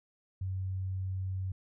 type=tone; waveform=sine; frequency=94.3 Hz; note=F#2; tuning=33 cents sharp; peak=-32 dBFS; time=0.41-1.52 s; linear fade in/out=5 ms; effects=none